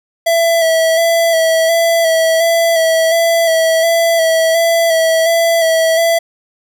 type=tone with vibrato; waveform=square; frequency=659.3 Hz; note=E5; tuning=in tune; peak=-10 dBFS; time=0.26-6.19 s; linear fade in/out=10 ms; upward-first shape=square; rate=1.4 Hz; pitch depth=23 cents each way; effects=none